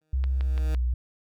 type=tone with exponential growth; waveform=15% pulse; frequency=155.56 Hz; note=D#3; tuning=in tune; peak=-29 dBFS; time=0.01-0.75 s; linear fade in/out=5 ms; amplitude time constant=160 ms
type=tone with pitch glide; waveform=sine; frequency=65.41 to 61.03 Hz; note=C2 to B1; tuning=0 to -20 cents; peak=-22 dBFS; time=0.13-0.94 s; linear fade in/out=5 ms; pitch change=-120 cents; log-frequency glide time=0.38-0.82 s
type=click train; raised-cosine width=0.3 ms; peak=-24 dBFS; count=4; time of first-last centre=0.24-0.748 s; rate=5.91 Hz
effects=none